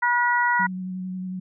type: harmonic tone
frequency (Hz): 483.4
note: B4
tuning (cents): -37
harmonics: 2 / 3 / 4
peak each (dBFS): -21 / -23 / -24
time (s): 0.02-0.67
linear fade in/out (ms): 10
type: tone with vibrato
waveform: sine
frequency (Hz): 185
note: F#3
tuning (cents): 0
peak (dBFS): -28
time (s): 0.59-1.4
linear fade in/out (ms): 10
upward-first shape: square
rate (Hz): 11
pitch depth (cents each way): 13
effects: none

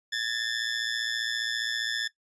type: ring-modulated tone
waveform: 20% pulse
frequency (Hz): 1744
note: A6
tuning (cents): -16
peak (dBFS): -20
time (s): 0.12-2.08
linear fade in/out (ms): 10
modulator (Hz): 57.5
effects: noise-tail reverb RT60 0.1 s tail -18 dB re dry + resampled to 22050 Hz

